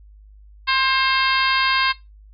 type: harmonic tone with a mistuned harmonic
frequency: 532 Hz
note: C5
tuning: 29 cents sharp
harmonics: 2 / 3 / 4 / 5 / 6 / 7 / 8 / 9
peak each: -21 / -23 / -24 / -25 / -26 / -26 / -27 / -28 dBFS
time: 0.67-1.93 s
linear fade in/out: 20 ms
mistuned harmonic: 2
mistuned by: -16 cents
effects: noise-tail reverb RT60 0.2 s tail -18 dB re dry + added 51 Hz sine -43 dBFS peak until 2.33 s